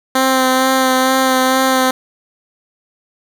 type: tone with vibrato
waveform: 10% pulse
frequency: 260.9 Hz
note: C4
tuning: 5 cents flat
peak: -3 dBFS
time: 0.15-1.91 s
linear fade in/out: 5 ms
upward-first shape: sine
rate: 2.2 Hz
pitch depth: 17 cents each way
effects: none